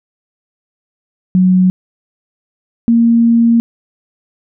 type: tone pair in turn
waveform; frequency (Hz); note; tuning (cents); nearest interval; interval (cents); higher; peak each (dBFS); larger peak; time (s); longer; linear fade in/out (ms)
sine; 184.4 / 232.3; F#3 / A#3; -6 / -6; major third; 400; second; -6; neither; 1.35-1.7 / 2.88-3.6; second; 0
effects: none